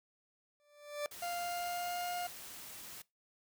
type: tone with exponential growth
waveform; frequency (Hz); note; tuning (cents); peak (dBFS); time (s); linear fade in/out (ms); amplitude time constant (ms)
40% pulse; 587.3; D5; 0; -32; 0.6-1.06; 0; 99
type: noise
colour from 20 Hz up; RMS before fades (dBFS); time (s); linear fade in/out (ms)
white; -49; 1.11-3.02; 5
type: tone with pitch glide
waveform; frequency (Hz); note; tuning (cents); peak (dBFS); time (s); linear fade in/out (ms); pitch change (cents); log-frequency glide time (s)
40% pulse; 698.5 to 709.1; F5 to F5; 0 to +26; -36; 1.22-2.27; 5; +26; 1.38-2.09
effects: noise-tail reverb RT60 0.2 s tail -21 dB re dry